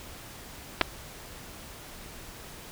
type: clicks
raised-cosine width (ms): 0.3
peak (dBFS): -5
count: 2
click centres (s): 0.812 / 0.815
effects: pink hiss -45 dBFS RMS until 2.71 s